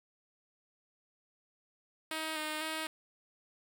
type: tone with vibrato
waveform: 5% pulse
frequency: 312.1 Hz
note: D#4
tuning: 5 cents sharp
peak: -24 dBFS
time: 2.11-2.87 s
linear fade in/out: 2 ms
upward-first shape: square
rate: 2 Hz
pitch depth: 23 cents each way
effects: none